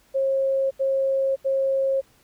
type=tone bursts; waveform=sine; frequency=539 Hz; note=C#5; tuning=49 cents flat; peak=-19 dBFS; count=3; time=0.14-2.014 s; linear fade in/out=20 ms; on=570 ms; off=82 ms; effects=pink hiss -59 dBFS RMS until 2.23 s